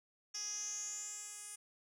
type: tone with band-pass filter sweep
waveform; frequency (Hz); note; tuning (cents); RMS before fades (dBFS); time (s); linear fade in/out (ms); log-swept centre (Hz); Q
10% pulse; 415.3; G#4; 0; -44; 0.34-1.56; 10; 5500 to 8900; 9.3
effects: none